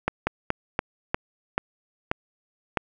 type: slowing click train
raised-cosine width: 0.5 ms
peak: -7 dBFS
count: 8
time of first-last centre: 0.08-2.772 s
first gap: 190 ms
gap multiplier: 1.23
effects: none